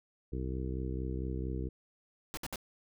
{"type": "harmonic tone", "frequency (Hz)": 64.4, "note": "C2", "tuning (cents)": -27, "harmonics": [1, 2, 3, 4, 5, 6, 7], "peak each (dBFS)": [-36, -40, -44, -46, -43, -45, -47], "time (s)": [0.32, 1.69], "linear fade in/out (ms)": 10}
{"type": "noise bursts", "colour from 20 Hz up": "pink", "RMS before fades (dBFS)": -39, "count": 3, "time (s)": [2.34, 2.558], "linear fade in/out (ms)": 0, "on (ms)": 32, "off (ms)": 61}
{"effects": []}